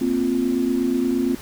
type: chord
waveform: sine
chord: Bb suspended second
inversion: none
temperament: equal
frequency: 233.1 / 261.6 / 349.2 Hz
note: Bb3 / C4 / F4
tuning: 0 / 0 / 0 cents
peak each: -25 / -20 / -24 dBFS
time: 0.01-1.35 s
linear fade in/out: 5 ms
effects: pink hiss -40 dBFS RMS until 1.41 s